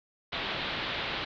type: low-pass noise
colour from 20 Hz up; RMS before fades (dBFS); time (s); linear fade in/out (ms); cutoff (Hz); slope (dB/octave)
white; -34; 0.32-1.25; 10; 4000; 48
effects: none